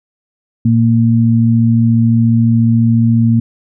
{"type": "tone pair together", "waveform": "sine", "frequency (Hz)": [115.77, 230], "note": ["A#2", "A#3"], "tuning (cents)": [-11, -23], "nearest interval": "octave", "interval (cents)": 1188, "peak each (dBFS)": -10, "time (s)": [0.65, 3.4], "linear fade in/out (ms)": 5, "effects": []}